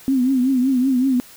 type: tone with vibrato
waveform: sine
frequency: 258.9 Hz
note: C4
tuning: 18 cents flat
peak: -14 dBFS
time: 0.08-1.2 s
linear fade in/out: 0 ms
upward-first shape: triangle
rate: 5.3 Hz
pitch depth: 110 cents each way
effects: white hiss -44 dBFS RMS until 1.36 s